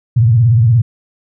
sine tone with vibrato, 116.2 Hz, A#2, 5 cents flat, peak -6 dBFS, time 0.16-0.82 s, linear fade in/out 10 ms, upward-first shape sine, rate 17 Hz, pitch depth 160 cents each way, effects none

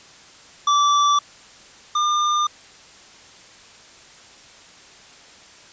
square tone pair in turn, 1162 / 1203 Hz, D6 / D6, -19 / +41 cents, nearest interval minor second, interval 60 cents, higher second, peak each -15 / -18 dBFS, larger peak first, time 0.67-1.19 / 1.95-2.47 s, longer neither, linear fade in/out 5 ms, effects white hiss -46 dBFS RMS until 5.72 s + resampled to 16000 Hz

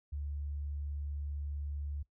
sine tone, 72.3 Hz, D2, 27 cents flat, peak -36 dBFS, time 0.12-2.03 s, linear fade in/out 10 ms, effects noise-tail reverb RT60 0.1 s tail -19 dB re dry

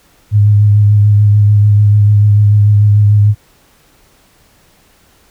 sine tone with vibrato, 103.83 Hz, G#2, in tune, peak -4 dBFS, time 0.31-3.35 s, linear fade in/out 50 ms, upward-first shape sine, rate 6.8 Hz, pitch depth 22 cents each way, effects pink hiss -49 dBFS RMS until 5.3 s

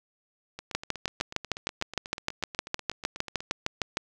two click trains, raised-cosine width 0.2 ms, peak -21 / -9 dBFS, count 24 / 22, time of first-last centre 0.59-3.405 / 0.75-3.971 s, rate 8.17 / 6.52 Hz, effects none

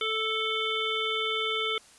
harmonic tone, 440 Hz, A4, in tune, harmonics 1 / 3 / 5 / 7 / 8, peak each -33 / -33 / -33 / -33 / -33 dBFS, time 0.01-1.78 s, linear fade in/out 2 ms, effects white hiss -55 dBFS RMS until 1.98 s + resampled to 24000 Hz

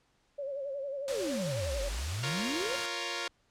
sine tone with vibrato, 554.4 Hz, C#5, in tune, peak -34 dBFS, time 0.38-1.89 s, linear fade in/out 10 ms, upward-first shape sine, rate 11 Hz, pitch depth 71 cents each way
white noise, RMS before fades -38 dBFS, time 1.08-2.86 s, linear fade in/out 0 ms
sine exponential two-way sweep, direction down then up, 570 to 42.89 to 570 Hz, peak -33 dBFS, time 1.09-2.76 s, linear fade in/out 10 ms, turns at 1.86 s
5% pulse chord, Bb minor, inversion second, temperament equal, 349.2 / 466.2 / 554.4 Hz, F4 / Bb4 / Db5, 0 / 0 / 0 cents, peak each -26 dBFS, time 2.23-3.28 s, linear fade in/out 5 ms
effects pink hiss -71 dBFS RMS until 3.5 s + low-pass 7000 Hz 12 dB/octave

